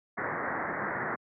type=low-pass noise; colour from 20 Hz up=white; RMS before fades=-33 dBFS; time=0.17-1.16 s; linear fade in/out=10 ms; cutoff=2000 Hz; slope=96 dB/octave; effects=high-pass 150 Hz 12 dB/octave